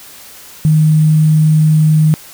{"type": "tone with sample-and-hold", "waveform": "sine", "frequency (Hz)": 155.2, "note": "D#3", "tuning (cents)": -4, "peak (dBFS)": -6, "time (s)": [0.65, 2.14], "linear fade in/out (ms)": 0, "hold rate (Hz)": 8820, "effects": ["white hiss -36 dBFS RMS until 2.33 s"]}